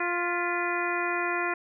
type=harmonic tone with a mistuned harmonic; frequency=349.8 Hz; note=F4; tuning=3 cents sharp; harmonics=1 / 2 / 3 / 4 / 5 / 6 / 7; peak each=-32 / -34 / -33 / -33 / -34 / -35 / -35 dBFS; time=0-1.54 s; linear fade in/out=5 ms; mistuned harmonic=6; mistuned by=-71 cents; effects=none